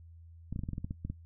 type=clicks; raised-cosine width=5 ms; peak=-24 dBFS; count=11; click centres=0.526 / 0.561 / 0.592 / 0.636 / 0.689 / 0.733 / 0.781 / 0.845 / 0.909 / 1.05 / 1.1 s; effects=noise-tail reverb RT60 0.1 s tail -17 dB re dry + added 83 Hz sine -50 dBFS peak until 1.25 s